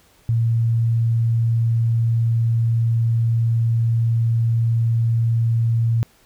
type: tone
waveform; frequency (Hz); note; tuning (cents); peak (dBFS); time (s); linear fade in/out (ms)
sine; 115.2; A#2; -20; -15; 0.29-6.03; 0
effects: pink hiss -55 dBFS RMS until 6.25 s